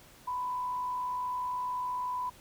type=tone with frequency modulation; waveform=sine; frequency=996 Hz; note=B5; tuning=14 cents sharp; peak=-31 dBFS; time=0.27-2.3 s; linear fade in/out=10 ms; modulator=57.6 Hz; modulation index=0.27; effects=pink hiss -56 dBFS RMS until 2.4 s